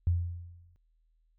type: tone with exponential decay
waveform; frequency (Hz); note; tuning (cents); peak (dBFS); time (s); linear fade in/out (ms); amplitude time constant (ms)
sine; 86.6; F2; -14; -21; 0.07-0.76; 0; 150
effects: added 40 Hz sine -66 dBFS peak until 1.38 s